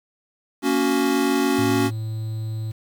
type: chord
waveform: square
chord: F# major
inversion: first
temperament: equal with one note detuned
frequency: 233.1 / 280.4 / 370 Hz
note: A#3 / C#4 / F#4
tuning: 0 / +20 / 0 cents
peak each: -26 / -21 / -24 dBFS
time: 0.62-1.91 s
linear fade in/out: 50 ms
type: tone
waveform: triangle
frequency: 110 Hz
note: A2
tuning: in tune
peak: -23 dBFS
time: 1.58-2.72 s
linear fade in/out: 10 ms
effects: 8-bit